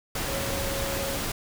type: tone in noise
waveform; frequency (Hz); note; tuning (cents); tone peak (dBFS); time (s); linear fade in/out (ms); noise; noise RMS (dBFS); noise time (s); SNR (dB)
sine; 549; C#5; -17; -33; 0.28-1.17; 5; pink; -30; 0.15-1.32; -6
effects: none